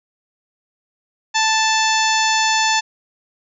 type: harmonic tone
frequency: 880 Hz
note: A5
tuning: in tune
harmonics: 1 / 2 / 3 / 4 / 5 / 6 / 7 / 8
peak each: -18 / -21 / -23 / -24 / -25 / -26 / -26 / -27 dBFS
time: 1.34-2.81 s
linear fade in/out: 20 ms
effects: none